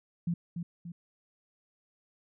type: tone with echo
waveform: sine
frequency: 171.4 Hz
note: F3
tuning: 32 cents flat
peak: -27 dBFS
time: 0.27-0.34 s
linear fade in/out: 5 ms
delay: 290 ms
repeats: 2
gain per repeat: -6 dB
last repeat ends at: 0.92 s
effects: none